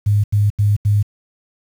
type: tone bursts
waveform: sine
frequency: 103.2 Hz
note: G#2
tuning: 10 cents flat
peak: -11 dBFS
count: 4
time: 0.06-1.029 s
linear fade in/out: 10 ms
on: 180 ms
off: 83 ms
effects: 7-bit